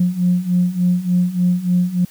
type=beating tone pair; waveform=sine; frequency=176.8 / 180.2 Hz; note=F3 / F#3; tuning=+22 / -45 cents; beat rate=3.4 Hz; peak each=-18 / -15 dBFS; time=0-2.05 s; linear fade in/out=5 ms; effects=tanh soft clip ceiling -6 dBFS + white hiss -46 dBFS RMS until 2.1 s